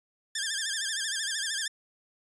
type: tone with vibrato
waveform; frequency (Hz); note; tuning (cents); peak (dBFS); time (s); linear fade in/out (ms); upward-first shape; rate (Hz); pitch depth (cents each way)
10% pulse; 1689; G#6; +29; -20; 0.35-1.68; 5; sine; 13; 120
effects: resampled to 22050 Hz